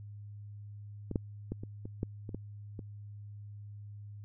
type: clicks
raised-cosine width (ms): 3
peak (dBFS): -23 / -17 / -22 / -29 / -29 / -20 / -29 / -24 / -28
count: 9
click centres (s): 1.113 / 1.158 / 1.52 / 1.635 / 1.855 / 2.031 / 2.292 / 2.346 / 2.792
effects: added 103 Hz sine -44 dBFS peak until 4.24 s